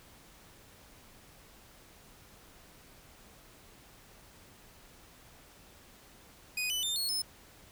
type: tone with pitch steps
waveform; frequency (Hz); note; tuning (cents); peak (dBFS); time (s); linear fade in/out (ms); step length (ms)
sawtooth; 2489 / 2994 / 3602 / 4334 / 5213; D#7 / F#7 / A7 / C#8 / E8; 0 / +20 / +40 / -40 / -20; -28; 6.57-7.22; 5; 130
effects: pink hiss -57 dBFS RMS until 7.71 s